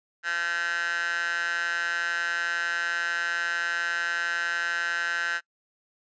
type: tone with high-pass filter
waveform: 15% pulse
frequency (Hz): 171.1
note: F3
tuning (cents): -35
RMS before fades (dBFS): -28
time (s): 0.23-5.41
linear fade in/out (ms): 50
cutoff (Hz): 1500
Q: 5.7
effects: noise-tail reverb RT60 0.1 s tail -26 dB re dry + resampled to 16000 Hz